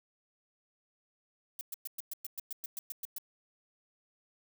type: noise bursts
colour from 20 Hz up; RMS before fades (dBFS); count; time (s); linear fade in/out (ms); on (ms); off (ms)
violet; -39; 13; 1.59-3.183; 2; 21; 110
effects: none